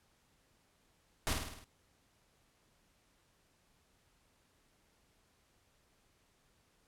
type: noise with echo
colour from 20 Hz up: pink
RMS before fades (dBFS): -33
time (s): 1.27-1.33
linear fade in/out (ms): 0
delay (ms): 52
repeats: 6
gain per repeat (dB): -4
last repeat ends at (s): 1.642
effects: pink hiss -72 dBFS RMS until 6.87 s + low-pass 12000 Hz 12 dB/octave